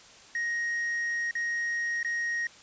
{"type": "tone with dropouts", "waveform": "triangle", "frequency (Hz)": 1875, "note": "A#6", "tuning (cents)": 10, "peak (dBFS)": -26, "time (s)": [0.35, 2.47], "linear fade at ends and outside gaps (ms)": 2, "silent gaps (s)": [[1.311, 1.352], [2.03, 2.047]], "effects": ["white hiss -52 dBFS RMS until 2.62 s", "resampled to 16000 Hz"]}